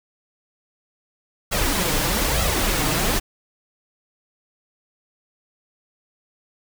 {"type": "noise with flanger", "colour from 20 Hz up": "pink", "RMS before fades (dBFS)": -21, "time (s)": [1.51, 3.2], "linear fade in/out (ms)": 20, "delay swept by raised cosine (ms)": [1.5, 6.6], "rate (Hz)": 1.1, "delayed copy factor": 0.6, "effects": []}